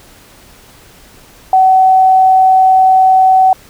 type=tone; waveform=sine; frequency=755 Hz; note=F#5; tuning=35 cents sharp; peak=-4 dBFS; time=1.53-3.53 s; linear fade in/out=2 ms; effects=pink hiss -41 dBFS RMS until 3.69 s